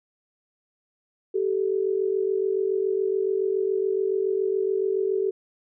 sine tone pair together, 385.8 / 432.9 Hz, G4 / A4, -28 / -28 cents, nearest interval major second, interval 200 cents, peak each -23 / -26 dBFS, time 1.34-5.31 s, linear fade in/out 10 ms, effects none

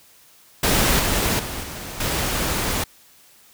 pink noise with level steps, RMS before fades -18 / -21 / -30 / -33 / -23 dBFS, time 0.63-2.84 s, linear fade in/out 5 ms, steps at 0.99 / 1.39 / 1.63 / 2 s, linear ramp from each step 5 ms, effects white hiss -52 dBFS RMS until 3.53 s

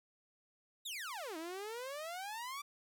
sawtooth exponential two-way sweep, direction down then up, 3930 to 311.1 to 1180 Hz, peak -38 dBFS, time 0.85-2.62 s, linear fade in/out 10 ms, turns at 1.37 s, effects none

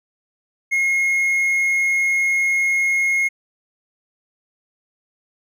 triangle tone, 2155 Hz, C#7, 49 cents flat, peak -14 dBFS, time 0.71-3.29 s, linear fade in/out 20 ms, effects none

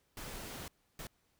pink noise bursts at uneven times, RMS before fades -45 dBFS, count 2, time 0.17-0.68 / 0.99-1.07 s, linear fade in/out 2 ms, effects pink hiss -75 dBFS RMS until 1.39 s

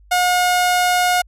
sawtooth tone, 720 Hz, F#5, 47 cents flat, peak -10 dBFS, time 0.11-1.22 s, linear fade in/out 10 ms, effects added 50 Hz sine -45 dBFS peak until 1.27 s + resampled to 32000 Hz

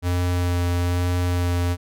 square tone with vibrato, 88.4 Hz, F2, 22 cents sharp, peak -20 dBFS, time 0.02-1.77 s, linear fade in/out 50 ms, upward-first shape sine, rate 1.1 Hz, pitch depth 12 cents each way, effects none

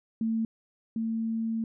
sine tone pair in turn, 224.4 / 225.2 Hz, A3 / A3, +34 / +40 cents, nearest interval unison, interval 6 cents, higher second, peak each -25 / -27 dBFS, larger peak first, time 0.21-0.45 / 0.96-1.64 s, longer second, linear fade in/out 2 ms, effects none

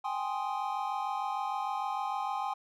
triangle chord, Ab major seventh, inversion third, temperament equal, 784 / 830.6 / 1046.5 / 1244.5 Hz, G5 / Ab5 / C6 / Eb6, 0 / 0 / 0 / 0 cents, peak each -34 / -34 / -35 / -39 dBFS, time 0.04-2.54 s, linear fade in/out 10 ms, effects none

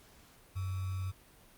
sine tone with sample-and-hold, 93.8 Hz, F#2, 24 cents sharp, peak -33 dBFS, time 0.55-1.12 s, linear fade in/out 20 ms, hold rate 1225 Hz, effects pink hiss -60 dBFS RMS until 1.57 s + Opus 48 kbps

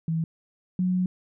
sine tone pair in turn, 162.5 / 182.85 Hz, E3 / F#3, -24 / -20 cents, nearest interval major second, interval 204 cents, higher second, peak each -23 / -21 dBFS, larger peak second, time 0.08-0.24 / 0.79-1.06 s, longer second, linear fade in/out 2 ms, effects none

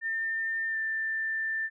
sine tone with pitch glide, 1803 to 1780.2 Hz, A6 to A6, +42 to +20 cents, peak -28 dBFS, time 0.01-1.7 s, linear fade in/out 50 ms, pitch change -22 cents, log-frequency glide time 0.71-0.76 s, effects none

